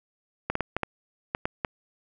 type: clicks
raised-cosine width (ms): 0.5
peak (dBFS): -11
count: 8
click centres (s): 0.5 / 0.554 / 0.607 / 0.766 / 0.833 / 1.349 / 1.455 / 1.648
effects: none